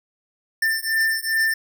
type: beating tone pair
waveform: square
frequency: 1786 / 1788.5 Hz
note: A6 / A6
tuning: +25 / +28 cents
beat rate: 2.5 Hz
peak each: -23 dBFS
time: 0.62-1.54 s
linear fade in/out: 5 ms
effects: none